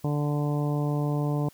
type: harmonic tone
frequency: 146.83 Hz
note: D3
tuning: in tune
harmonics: 1 / 2 / 3 / 4 / 5 / 6 / 7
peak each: -25 / -31 / -35 / -37 / -39 / -41 / -42 dBFS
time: 0.04-1.49 s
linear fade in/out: 5 ms
effects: white hiss -57 dBFS RMS until 1.53 s